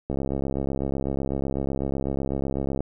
click train, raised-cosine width 2 ms, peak -14 dBFS, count 185, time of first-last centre 0.1-2.806 s, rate 68 Hz, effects none

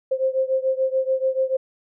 sine beating tone pair, 523.3 / 530.2 Hz, C5 / C5, 0 / +23 cents, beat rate 6.9 Hz, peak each -21 / -23 dBFS, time 0.11-1.57 s, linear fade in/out 10 ms, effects none

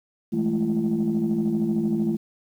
sine tone cluster, 164 / 206.3 / 219.3 / 340.4 Hz, E3 / G#3 / A3 / F4, -9 / -11 / -6 / -44 cents, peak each -29 / -27 / -22 / -26 dBFS, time 0.32-2.17 s, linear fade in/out 20 ms, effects tanh soft clip ceiling -15 dBFS + 9-bit

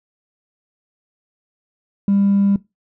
sine tone with hard clipping, 199.2 Hz, G3, 28 cents sharp, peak -13 dBFS, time 2.08-2.56 s, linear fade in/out 2 ms, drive 1 dB, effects noise-tail reverb RT60 0.2 s tail -19 dB re dry

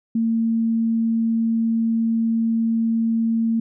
sine tone, 227.1 Hz, A#3, 45 cents flat, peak -17 dBFS, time 0.15-3.6 s, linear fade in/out 5 ms, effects none

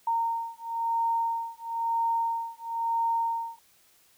sine beating tone pair, 920 / 921 Hz, A#5 / A#5, -23 / -21 cents, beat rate 1 Hz, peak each -29 dBFS, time 0.07-3.59 s, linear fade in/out 5 ms, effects white hiss -62 dBFS RMS until 4.17 s

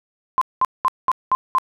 sine tone bursts, 1039 Hz, C6, 12 cents flat, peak -13 dBFS, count 6, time 0.38-1.584 s, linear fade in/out 0 ms, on 34 ms, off 200 ms, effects none

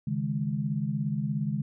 sine chord, C# suspended second, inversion none, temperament equal, 138.59 / 155.56 / 207.7 Hz, C#3 / D#3 / G#3, 0 / 0 / 0 cents, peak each -31 dBFS, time 0.07-1.62 s, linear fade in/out 5 ms, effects none

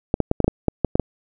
clicks, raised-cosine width 2 ms, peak -3 dBFS, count 10, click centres 0.141 / 0.203 / 0.314 / 0.403 / 0.444 / 0.48 / 0.683 / 0.847 / 0.955 / 0.997 s, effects none

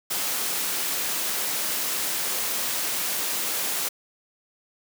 white high-pass noise, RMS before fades -27 dBFS, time 0.1-3.89 s, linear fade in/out 10 ms, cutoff 190 Hz, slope 12 dB/octave, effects none

